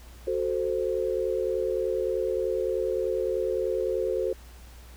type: chord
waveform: sine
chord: F# diminished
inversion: none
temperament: equal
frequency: 370 / 440 / 523.3 Hz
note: F#4 / A4 / C5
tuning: 0 / 0 / 0 cents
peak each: -29 dBFS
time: 0.27-4.33 s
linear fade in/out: 5 ms
effects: added 60 Hz sine -45 dBFS peak until 4.96 s + pink hiss -53 dBFS RMS until 4.96 s